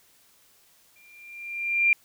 sine tone with exponential growth, 2384 Hz, D7, 25 cents sharp, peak -15 dBFS, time 0.96-1.93 s, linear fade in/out 1 ms, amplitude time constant 210 ms, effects white hiss -60 dBFS RMS until 2.04 s

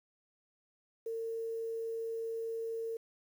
sine tone with quantisation, 454.1 Hz, A#4, 45 cents flat, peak -35 dBFS, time 1.06-2.97 s, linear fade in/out 5 ms, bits 10, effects none

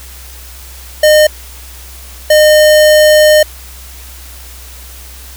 square tone bursts at uneven times, 610 Hz, D#5, 34 cents flat, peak -4 dBFS, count 2, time 1.03-1.27 / 2.3-3.43 s, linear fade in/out 5 ms, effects added 63 Hz sine -31 dBFS peak until 5.36 s + white hiss -34 dBFS RMS until 5.36 s

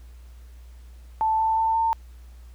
sine tone with pitch steps, 880 / 886.6 / 893.3 / 900 Hz, A5 / A5 / A5 / A5, 0 / +13 / +26 / +39 cents, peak -19 dBFS, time 1.21-1.93 s, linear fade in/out 0 ms, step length 180 ms, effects added 60 Hz sine -42 dBFS peak until 2.54 s + pink hiss -60 dBFS RMS until 2.54 s

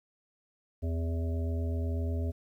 harmonic tone with a mistuned harmonic, 81.9 Hz, E2, 11 cents flat, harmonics 1 / 3 / 5 / 7 / 8, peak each -29 / -39 / -43 / -46 / -47 dBFS, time 0.82-2.32 s, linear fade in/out 20 ms, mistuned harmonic 3, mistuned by +56 cents, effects 11-bit

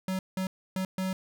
square tone bursts at uneven times, 188 Hz, F#3, 28 cents sharp, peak -29 dBFS, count 4, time 0.08-0.19 / 0.37-0.47 / 0.76-0.85 / 0.98-1.13 s, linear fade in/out 2 ms, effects none

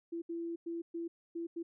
sine tone bursts at uneven times, 336.4 Hz, E4, 35 cents sharp, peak -36 dBFS, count 6, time 0.12-0.22 / 0.29-0.56 / 0.66-0.82 / 0.94-1.08 / 1.35-1.47 / 1.56-1.63 s, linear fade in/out 10 ms, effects none

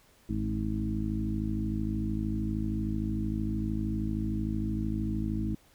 harmonic tone with a mistuned harmonic, 53.1 Hz, G#1, 39 cents sharp, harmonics 1 / 2 / 3 / 4 / 5 / 6, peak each -34 / -35 / -40 / -33 / -40 / -36 dBFS, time 0.29-5.55 s, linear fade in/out 5 ms, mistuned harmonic 2, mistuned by +42 cents, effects pink hiss -62 dBFS RMS until 5.74 s

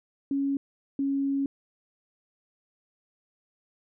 sine tone pair in turn, 277.2 / 276.1 Hz, C#4 / C#4, 0 / -7 cents, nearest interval unison, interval 7 cents, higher first, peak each -24 dBFS, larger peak neither, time 0.31-0.57 / 0.99-1.46 s, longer second, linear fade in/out 2 ms, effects none

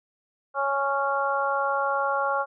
harmonic tone, 277.2 Hz, C#4, in tune, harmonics 2 / 3 / 4 / 5, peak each -28 / -28 / -28 / -28 dBFS, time 0.54-2.46 s, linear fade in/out 50 ms, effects none

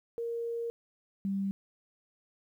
sine tone pair in turn, 466.2 / 196.01 Hz, A#4 / G3, 0 / 0 cents, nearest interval octave + minor third, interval 1500 cents, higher first, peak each -32 / -29 dBFS, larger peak second, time 0.18-0.7 / 1.25-1.51 s, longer first, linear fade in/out 0 ms, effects 11-bit

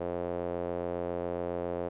sawtooth tone with band-pass filter, 87.31 Hz, F2, in tune, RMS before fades -34 dBFS, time 0-1.89 s, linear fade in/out 10 ms, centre 520 Hz, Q 2.6, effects resampled to 8000 Hz

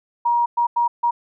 sine tone bursts at uneven times, 949 Hz, A#5, 31 cents sharp, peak -15 dBFS, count 4, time 0.25-0.46 / 0.57-0.67 / 0.76-0.88 / 1.03-1.11 s, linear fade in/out 10 ms, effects none

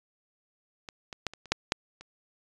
clicks, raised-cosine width 0.2 ms, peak -23 / -22 / -12 / -26 / -30 / -6 / -7 / -29 dBFS, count 8, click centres 0.888 / 1.128 / 1.267 / 1.336 / 1.457 / 1.52 / 1.721 / 2.01 s, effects resampled to 22050 Hz

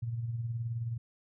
sine tone with tremolo, 116.54 Hz, A#2, in tune, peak -30 dBFS, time 0.02-0.98 s, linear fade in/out 10 ms, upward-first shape sine, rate 19 Hz, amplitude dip 50%, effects none

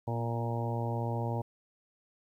harmonic tone with a mistuned harmonic, 116.8 Hz, A#2, 4 cents sharp, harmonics 1 / 2 / 3 / 4 / 5 / 6 / 7 / 8, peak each -32 / -40 / -42 / -41 / -41 / -45 / -41 / -42 dBFS, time 0.07-1.42 s, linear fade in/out 10 ms, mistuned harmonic 2, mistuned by +30 cents, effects 11-bit

